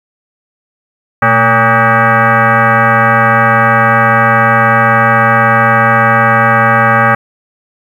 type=tone with frequency modulation; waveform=sine; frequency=224.1 Hz; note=A3; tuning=32 cents sharp; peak=-5 dBFS; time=1.22-7.15 s; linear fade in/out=5 ms; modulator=343 Hz; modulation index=4.8; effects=7-bit